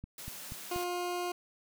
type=click train; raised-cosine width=5 ms; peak=-30 dBFS; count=4; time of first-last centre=0.04-0.761 s; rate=4.16 Hz
type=high-pass noise; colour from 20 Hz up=white; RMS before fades=-45 dBFS; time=0.18-0.84 s; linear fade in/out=2 ms; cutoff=130 Hz; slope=96 dB/octave
type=tone; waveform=20% pulse; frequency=354.7 Hz; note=F4; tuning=27 cents sharp; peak=-28 dBFS; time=0.71-1.32 s; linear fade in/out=5 ms
effects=none